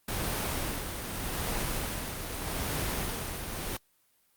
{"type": "noise with tremolo", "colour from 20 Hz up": "pink", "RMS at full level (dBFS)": -31, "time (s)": [0.08, 3.77], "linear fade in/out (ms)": 5, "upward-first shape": "sine", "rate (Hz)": 0.82, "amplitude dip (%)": 45, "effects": ["white hiss -69 dBFS RMS until 4.36 s", "Opus 32 kbps"]}